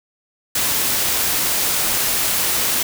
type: noise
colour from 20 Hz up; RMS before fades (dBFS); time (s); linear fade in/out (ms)
white; -19; 0.55-2.83; 5
effects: none